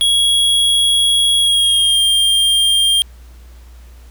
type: tone with pitch glide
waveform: square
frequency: 3322 to 3201 Hz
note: G#7 to G7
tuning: 0 to +36 cents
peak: -11 dBFS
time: 0.01-3.02 s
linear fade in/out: 0 ms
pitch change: -64 cents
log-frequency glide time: 1.39-2.01 s
effects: added 60 Hz sine -36 dBFS peak until 4.1 s + pink hiss -50 dBFS RMS until 4.1 s